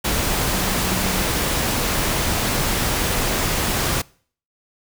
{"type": "tone in noise", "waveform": "sine", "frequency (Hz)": 187.1, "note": "F#3", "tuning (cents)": 20, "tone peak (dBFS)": -26, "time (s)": [0.53, 1.23], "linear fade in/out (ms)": 10, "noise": "pink", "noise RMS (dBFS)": -21, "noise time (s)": [0.04, 4.02], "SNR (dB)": -8, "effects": ["noise-tail reverb RT60 0.5 s tail -24 dB re dry"]}